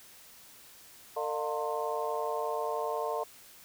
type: harmonic tone with a mistuned harmonic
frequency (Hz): 151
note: D3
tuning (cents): +48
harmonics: 3 / 4 / 5 / 6 / 7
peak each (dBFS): -35 / -36 / -37 / -38 / -38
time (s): 1.16-3.24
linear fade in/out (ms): 10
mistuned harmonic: 5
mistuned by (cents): -120
effects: white hiss -54 dBFS RMS until 3.64 s